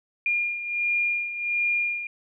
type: beating tone pair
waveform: sine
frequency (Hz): 2413 / 2414.4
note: D7 / D7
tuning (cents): +46 / +47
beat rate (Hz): 1.4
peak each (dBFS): -24 / -30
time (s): 0.26-2.07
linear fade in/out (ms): 2
effects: none